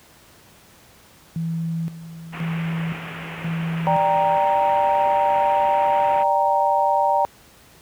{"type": "tone with tremolo", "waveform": "sine", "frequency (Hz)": 164.81, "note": "E3", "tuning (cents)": 0, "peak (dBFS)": -22, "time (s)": [1.36, 4.37], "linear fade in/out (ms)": 0, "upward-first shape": "square", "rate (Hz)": 0.96, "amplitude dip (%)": 75}
{"type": "low-pass noise", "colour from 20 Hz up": "white", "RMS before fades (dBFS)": -35, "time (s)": [2.32, 6.24], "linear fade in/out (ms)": 20, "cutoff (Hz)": 2800, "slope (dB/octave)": 48}
{"type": "chord", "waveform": "sine", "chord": "G minor", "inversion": "second", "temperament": "equal", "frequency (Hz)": [587.3, 784, 932.3], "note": ["D5", "G5", "Bb5"], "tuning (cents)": [0, 0, 0], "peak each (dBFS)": [-22, -20, -19], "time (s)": [3.87, 7.25], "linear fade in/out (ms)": 0}
{"effects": ["pink hiss -50 dBFS RMS until 7.81 s", "high-pass 60 Hz 12 dB/octave"]}